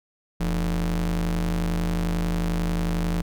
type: ring-modulated tone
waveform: square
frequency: 65.8 Hz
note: C2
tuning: 10 cents sharp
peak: -20 dBFS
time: 0.4-3.22 s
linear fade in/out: 10 ms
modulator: 106 Hz
effects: none